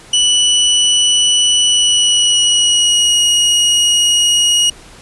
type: tone with pitch glide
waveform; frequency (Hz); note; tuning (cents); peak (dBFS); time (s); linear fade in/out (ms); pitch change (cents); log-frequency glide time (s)
sawtooth; 2960 to 2887; F#7 to F#7; 0 to -43; -6; 0.13-4.7; 5; -43; 1.63-3.23
effects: pink hiss -39 dBFS RMS until 5.01 s + resampled to 24000 Hz